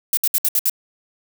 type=noise bursts; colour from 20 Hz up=violet; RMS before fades=-17 dBFS; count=6; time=0.13-0.697 s; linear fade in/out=2 ms; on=42 ms; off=63 ms; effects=none